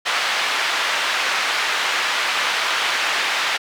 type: band-pass noise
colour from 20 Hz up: pink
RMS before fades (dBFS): -21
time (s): 0.05-3.58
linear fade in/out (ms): 20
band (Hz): 1200 to 3600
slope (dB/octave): 12
effects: none